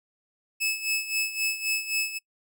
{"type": "tone with tremolo", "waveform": "sawtooth", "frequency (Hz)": 2601, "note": "E7", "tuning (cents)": -24, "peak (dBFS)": -20, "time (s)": [0.6, 2.19], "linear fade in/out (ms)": 20, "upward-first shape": "sine", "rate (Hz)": 3.8, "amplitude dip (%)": 75, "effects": ["noise-tail reverb RT60 0.1 s tail -23 dB re dry"]}